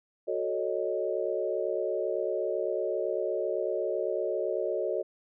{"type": "chord", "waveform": "sine", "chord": "D# half-diminished seventh", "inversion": "first", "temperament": "equal", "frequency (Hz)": [370, 440, 554.4, 622.3], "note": ["F#4", "A4", "C#5", "D#5"], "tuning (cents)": [0, 0, 0, 0], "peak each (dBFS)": -33, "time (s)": [0.27, 5.03], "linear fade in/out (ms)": 20, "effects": []}